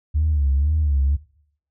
sine tone with vibrato, 72.8 Hz, D2, 15 cents flat, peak -15 dBFS, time 0.14-1.17 s, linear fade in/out 20 ms, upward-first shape sine, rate 2 Hz, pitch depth 120 cents each way, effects noise-tail reverb RT60 0.6 s tail -17 dB re dry + tanh soft clip ceiling -12 dBFS

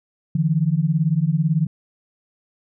sine beating tone pair, 149.8 / 167.8 Hz, D3 / E3, +35 / +31 cents, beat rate 18 Hz, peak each -19 dBFS, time 0.35-1.67 s, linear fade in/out 5 ms, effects none

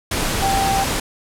sine tone in noise, 782 Hz, G5, 4 cents flat, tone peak -17 dBFS, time 0.42-0.84 s, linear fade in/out 5 ms, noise pink, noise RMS -21 dBFS, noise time 0.11-1 s, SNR +1 dB, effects low-pass 12000 Hz 12 dB/octave

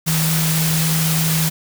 sine tone in noise, 160.1 Hz, D#3, 50 cents sharp, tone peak -17 dBFS, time 0.06-1.5 s, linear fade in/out 20 ms, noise white, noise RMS -21 dBFS, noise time 0.06-1.5 s, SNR +1 dB, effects none

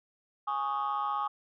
sine chord, Ab suspended fourth, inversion none, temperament equal, 830.6 / 1108.7 / 1244.5 Hz, Ab5 / Db6 / Eb6, 0 / 0 / 0 cents, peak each -32 dBFS, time 0.47-1.28 s, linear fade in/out 10 ms, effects tanh soft clip ceiling -24 dBFS

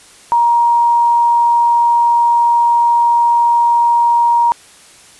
sine tone, 943 Hz, A#5, 20 cents sharp, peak -8 dBFS, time 0.32-4.52 s, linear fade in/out 0 ms, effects white hiss -42 dBFS RMS until 5.19 s + resampled to 24000 Hz

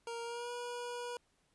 25% pulse tone with pitch glide, 466.2 to 484 Hz, A#4 to B4, 0 to -35 cents, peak -36 dBFS, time 0.07-1.17 s, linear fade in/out 2 ms, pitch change +65 cents, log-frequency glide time 0.23-0.51 s, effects pink hiss -75 dBFS RMS until 1.54 s + resampled to 24000 Hz

